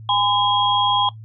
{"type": "tone cluster", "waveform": "sine", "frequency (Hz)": [819, 1014, 3280], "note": ["G#5", "B5", "G#7"], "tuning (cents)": [-24, 45, -22], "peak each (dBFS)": -20, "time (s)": [0.09, 1.09], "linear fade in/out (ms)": 2, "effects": ["noise-tail reverb RT60 0.1 s tail -17 dB re dry", "added 110 Hz sine -35 dBFS peak until 1.24 s"]}